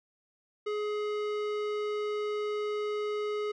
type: tone with tanh clipping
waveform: sine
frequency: 420 Hz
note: G#4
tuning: 19 cents sharp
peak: -32 dBFS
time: 0.66-3.52 s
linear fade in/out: 10 ms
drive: 17 dB
effects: none